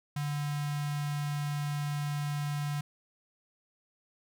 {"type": "tone with notch filter", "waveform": "square", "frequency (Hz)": 145.8, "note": "D3", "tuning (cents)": -12, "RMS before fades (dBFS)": -33, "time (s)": [0.16, 2.81], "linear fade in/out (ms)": 5, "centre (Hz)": 430, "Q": 1.3, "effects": []}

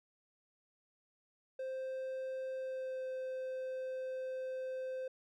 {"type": "tone with pitch glide", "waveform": "triangle", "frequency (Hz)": [523.3, 518.5], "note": ["C5", "C5"], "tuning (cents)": [0, -16], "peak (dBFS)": -36, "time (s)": [1.59, 5.08], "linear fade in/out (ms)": 5, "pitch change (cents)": -16, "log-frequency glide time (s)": [2.56, 3.06], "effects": []}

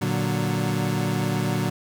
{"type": "chord", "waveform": "30% pulse", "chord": "Bb augmented", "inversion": "none", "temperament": "equal", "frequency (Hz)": [116.54, 146.83, 185], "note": ["Bb2", "D3", "F#3"], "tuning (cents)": [0, 0, 0], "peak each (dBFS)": -24, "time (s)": [0.01, 1.7], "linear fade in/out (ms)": 10, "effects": []}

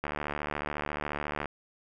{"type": "click train", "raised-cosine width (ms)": 0.5, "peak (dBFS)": -17, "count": 106, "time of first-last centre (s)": [0.04, 1.457], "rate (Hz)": 74.1, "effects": []}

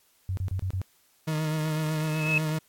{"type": "tone bursts", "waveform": "sine", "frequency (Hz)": 93.8, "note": "F#2", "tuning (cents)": 24, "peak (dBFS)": -26, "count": 5, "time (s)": [0.29, 0.816], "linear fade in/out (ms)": 0, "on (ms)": 82, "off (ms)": 29}
{"type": "tone with vibrato", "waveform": "40% pulse", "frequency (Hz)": 155.56, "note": "D#3", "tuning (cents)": 0, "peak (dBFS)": -25, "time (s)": [1.27, 2.59], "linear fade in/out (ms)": 10, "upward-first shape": "triangle", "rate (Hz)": 8, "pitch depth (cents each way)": 36}
{"type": "tone with exponential growth", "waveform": "sine", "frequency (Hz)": 2589, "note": "E7", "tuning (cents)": -32, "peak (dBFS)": -19, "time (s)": [1.92, 2.38], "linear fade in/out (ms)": 2, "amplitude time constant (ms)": 100}
{"effects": ["white hiss -64 dBFS RMS until 2.68 s", "AAC 64 kbps"]}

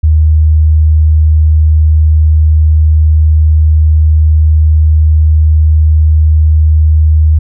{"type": "tone", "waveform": "sine", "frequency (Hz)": 77.6, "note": "D#2", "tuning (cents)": -4, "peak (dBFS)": -3, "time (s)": [0.03, 7.39], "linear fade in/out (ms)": 10, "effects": []}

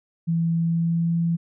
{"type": "tone with pitch glide", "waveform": "sine", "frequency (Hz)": [166.3, 168.14], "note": ["E3", "E3"], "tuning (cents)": [16, 35], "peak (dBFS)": -19, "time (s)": [0.27, 1.37], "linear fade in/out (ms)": 20, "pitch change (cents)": 19, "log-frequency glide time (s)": [0.56, 1.17], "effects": []}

